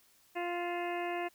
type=harmonic tone with a mistuned harmonic; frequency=349.2 Hz; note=F4; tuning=in tune; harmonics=1 / 2 / 3 / 4 / 5 / 6 / 7 / 8; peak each=-37 / -37 / -44 / -51 / -45 / -45 / -47 / -50 dBFS; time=0.35-1.29 s; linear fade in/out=20 ms; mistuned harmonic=7; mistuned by=+65 cents; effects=white hiss -66 dBFS RMS until 1.34 s